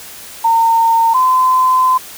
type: tone pair in turn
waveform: sine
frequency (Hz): 913 / 1024.8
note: A#5 / C6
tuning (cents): -36 / -36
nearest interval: major second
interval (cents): 200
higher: second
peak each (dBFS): -8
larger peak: neither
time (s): 0.44-1.14 / 1.14-1.98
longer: second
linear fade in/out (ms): 10
effects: white hiss -33 dBFS RMS until 2.17 s